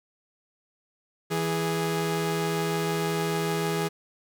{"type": "tone pair together", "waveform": "sawtooth", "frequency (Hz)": [164.53, 414.6], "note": ["E3", "G#4"], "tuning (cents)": [-3, -3], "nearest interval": "octave + major third", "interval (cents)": 1600, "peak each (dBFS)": -24, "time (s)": [1.3, 3.89], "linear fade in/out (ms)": 20, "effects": []}